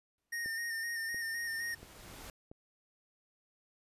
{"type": "noise with exponential growth", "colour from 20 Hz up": "pink", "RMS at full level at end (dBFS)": -47, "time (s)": [0.18, 2.3], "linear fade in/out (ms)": 1, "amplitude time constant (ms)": 460}
{"type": "tone with vibrato", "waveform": "square", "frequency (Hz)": 1837, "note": "A#6", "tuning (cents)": -26, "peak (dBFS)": -36, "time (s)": [0.32, 1.75], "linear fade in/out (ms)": 10, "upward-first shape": "square", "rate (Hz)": 3.9, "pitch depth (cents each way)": 27}
{"type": "click train", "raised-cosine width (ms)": 2, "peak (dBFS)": -36, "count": 4, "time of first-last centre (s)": [0.46, 2.515], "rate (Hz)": 1.46}
{"effects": ["resampled to 32000 Hz"]}